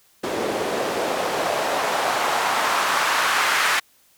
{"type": "noise with band-pass filter sweep", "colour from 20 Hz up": "white", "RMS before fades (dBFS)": -22, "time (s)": [0.23, 3.8], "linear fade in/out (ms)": 10, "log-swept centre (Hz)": [390, 1500], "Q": 1.5, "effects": ["white hiss -58 dBFS RMS until 4.17 s"]}